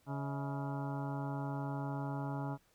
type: harmonic tone with a mistuned harmonic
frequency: 140 Hz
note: C#3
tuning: 18 cents sharp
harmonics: 1 / 2 / 3 / 4 / 5 / 6 / 7 / 8 / 9 / 10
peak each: -38 / -42 / -51 / -53 / -48 / -46 / -49 / -56 / -54 / -54 dBFS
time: 0.06-2.58 s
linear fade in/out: 50 ms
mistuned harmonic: 5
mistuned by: -120 cents
effects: pink hiss -71 dBFS RMS until 2.74 s